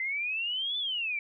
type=exponential two-way sweep; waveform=sine; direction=up then down; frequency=2041 to 3529 to 2288 Hz; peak=-29 dBFS; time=0-1.19 s; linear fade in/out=2 ms; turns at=0.78 s; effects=none